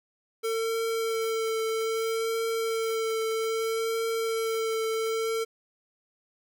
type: tone with vibrato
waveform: square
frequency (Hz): 449.4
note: A4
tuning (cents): +37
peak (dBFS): -27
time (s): 0.43-5.45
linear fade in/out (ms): 20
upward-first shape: triangle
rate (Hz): 0.62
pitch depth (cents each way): 19
effects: none